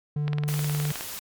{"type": "tone", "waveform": "triangle", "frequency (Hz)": 148.1, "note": "D3", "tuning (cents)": 15, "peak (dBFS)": -22, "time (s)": [0.16, 0.92], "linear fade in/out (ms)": 5}
{"type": "click train", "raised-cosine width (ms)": 0.3, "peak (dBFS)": -17, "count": 15, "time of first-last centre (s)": [0.28, 1.009], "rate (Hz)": 19.2}
{"type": "noise", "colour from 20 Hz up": "white", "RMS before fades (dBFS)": -36, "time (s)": [0.48, 1.19], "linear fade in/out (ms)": 0}
{"effects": ["MP3 96 kbps"]}